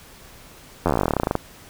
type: slowing click train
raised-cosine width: 1 ms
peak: -5 dBFS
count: 22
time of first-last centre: 0.86-1.354 s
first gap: 11 ms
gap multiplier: 1.07
effects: pink hiss -46 dBFS RMS until 1.69 s